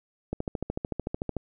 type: click train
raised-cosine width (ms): 2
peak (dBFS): -16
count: 15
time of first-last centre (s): 0.33-1.367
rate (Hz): 13.5
effects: none